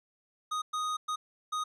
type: tone bursts at uneven times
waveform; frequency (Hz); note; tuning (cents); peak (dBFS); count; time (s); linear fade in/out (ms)
square; 1244.5; D#6; 0; -31; 4; 0.51-0.62 / 0.73-0.97 / 1.08-1.16 / 1.52-1.64; 10
effects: low-pass 8000 Hz 12 dB/octave